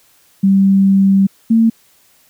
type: tone pair in turn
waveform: sine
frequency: 194.7 / 226.2 Hz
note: G3 / A3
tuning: -12 / +48 cents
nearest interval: minor third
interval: 260 cents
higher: second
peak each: -7 dBFS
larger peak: neither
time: 0.43-1.27 / 1.5-1.7 s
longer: first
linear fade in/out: 10 ms
effects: white hiss -52 dBFS RMS until 2.29 s